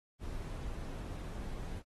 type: noise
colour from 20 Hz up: brown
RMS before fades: -41 dBFS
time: 0.19-1.83 s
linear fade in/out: 50 ms
effects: AAC 32 kbps